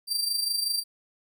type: tone with amplitude modulation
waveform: sawtooth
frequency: 4699 Hz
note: D8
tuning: in tune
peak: -20 dBFS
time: 0.07-0.84 s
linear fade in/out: 50 ms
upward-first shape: sine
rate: 25.4 Hz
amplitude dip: 60%
effects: none